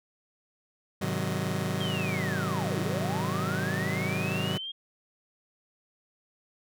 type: chord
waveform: sawtooth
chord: Ab dominant seventh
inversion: none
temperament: just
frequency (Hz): 103.83 / 129.78 / 155.74 / 186.89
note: Ab2 / C3 / Eb3 / Gb3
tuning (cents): 0 / -14 / +2 / +18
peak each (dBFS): -31 / -31 / -29 / -28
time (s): 1.01-4.58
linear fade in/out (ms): 10
type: linear two-way sweep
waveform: sine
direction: down then up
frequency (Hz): 3261 to 298.9 to 3261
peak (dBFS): -34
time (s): 1.8-4.72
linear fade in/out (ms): 10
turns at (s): 2.79
effects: none